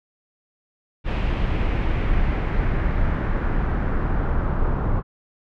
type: noise with low-pass filter sweep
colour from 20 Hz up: brown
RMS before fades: -21 dBFS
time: 1.04-5.03 s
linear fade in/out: 50 ms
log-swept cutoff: 2800 to 1200 Hz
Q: 1.8
effects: none